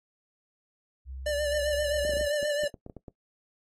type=tone; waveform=sine; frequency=65.7 Hz; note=C2; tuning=8 cents sharp; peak=-37 dBFS; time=1.05-2.29 s; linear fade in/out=50 ms
type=tone with vibrato; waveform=square; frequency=588 Hz; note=D5; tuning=2 cents sharp; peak=-27 dBFS; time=1.26-2.68 s; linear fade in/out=5 ms; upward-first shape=sine; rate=7.6 Hz; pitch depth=39 cents each way
type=clicks; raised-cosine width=2 ms; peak=-28 dBFS; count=12; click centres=2.05 / 2.094 / 2.136 / 2.169 / 2.211 / 2.429 / 2.636 / 2.742 / 2.864 / 2.898 / 2.967 / 3.082 s
effects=noise-tail reverb RT60 0.1 s tail -18 dB re dry + AAC 32 kbps